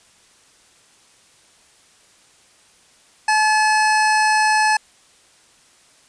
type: tone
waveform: 25% pulse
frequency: 860 Hz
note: A5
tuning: 40 cents flat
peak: -10 dBFS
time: 3.28-4.77 s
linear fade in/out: 5 ms
effects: white hiss -53 dBFS RMS until 6.08 s + resampled to 22050 Hz